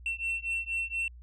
sine beating tone pair, 2701 / 2705.2 Hz, E7 / E7, +42 / +44 cents, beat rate 4.2 Hz, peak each -31 dBFS, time 0.06-1.08 s, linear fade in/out 2 ms, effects tanh soft clip ceiling -27 dBFS + added 60 Hz sine -46 dBFS peak until 1.22 s

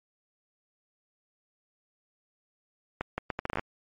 accelerating click train, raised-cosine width 0.5 ms, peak -15 dBFS, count 11, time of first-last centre 3.01-3.594 s, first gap 170 ms, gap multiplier 0.72, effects MP3 48 kbps

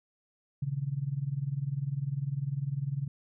sine tone with tremolo, 138.59 Hz, C#3, in tune, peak -26 dBFS, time 0.62-3.08 s, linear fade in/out 5 ms, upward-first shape sine, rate 20 Hz, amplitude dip 85%, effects none

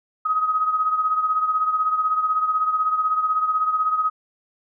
sine beating tone pair, 1260 / 1276 Hz, D#6 / D#6, +21 / +43 cents, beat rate 16 Hz, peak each -19 / -26 dBFS, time 0.25-4.1 s, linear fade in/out 10 ms, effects none

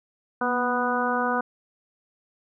harmonic tone with a mistuned harmonic, 246.9 Hz, B3, in tune, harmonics 1 / 2 / 3 / 4 / 5 / 6, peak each -29 / -29 / -29 / -29 / -29 / -29 dBFS, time 0.41-1.41 s, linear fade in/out 5 ms, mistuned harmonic 1, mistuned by -35 cents, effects none

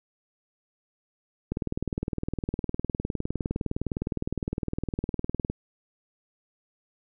click train, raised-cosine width 3 ms, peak -15 dBFS, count 79, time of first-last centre 1.52-5.5 s, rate 19.6 Hz, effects none

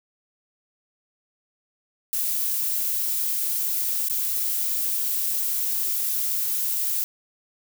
violet noise with dropouts, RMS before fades -25 dBFS, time 2.13-7.04 s, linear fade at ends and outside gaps 0 ms, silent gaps 4.085-4.098 s, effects none

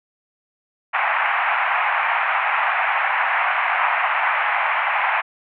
pink band-pass noise, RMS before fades -20 dBFS, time 0.93-5.22 s, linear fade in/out 20 ms, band 730 to 2500 Hz, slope 48 dB/octave, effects none

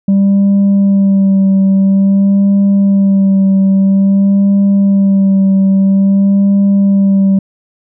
sine tone with vibrato, 196 Hz, G3, in tune, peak -3 dBFS, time 0.08-7.39 s, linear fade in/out 5 ms, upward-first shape sine, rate 0.5 Hz, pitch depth 24 cents each way, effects tanh soft clip ceiling -5 dBFS

